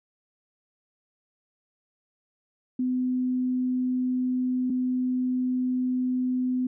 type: tone pair in turn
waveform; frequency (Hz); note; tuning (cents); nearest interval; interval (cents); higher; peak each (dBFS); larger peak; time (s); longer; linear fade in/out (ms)
sine; 253.2 / 253.2; B3 / B3; +43 / +43; unison; 0; neither; -23; neither; 2.79-4.7 / 4.7-6.67; second; 5
effects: none